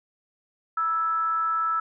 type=tone with frequency modulation; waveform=sine; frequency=1318.5 Hz; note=E6; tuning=in tune; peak=-22 dBFS; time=0.77-1.8 s; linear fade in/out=5 ms; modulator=352 Hz; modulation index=0.28; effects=none